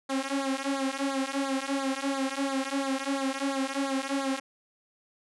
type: tone with flanger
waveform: sawtooth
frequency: 271.8 Hz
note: C#4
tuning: 34 cents flat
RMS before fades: -30 dBFS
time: 0.09-4.4 s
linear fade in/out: 10 ms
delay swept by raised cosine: 0.35 to 3.95 ms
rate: 2.9 Hz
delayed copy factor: -0.95
effects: resampled to 24000 Hz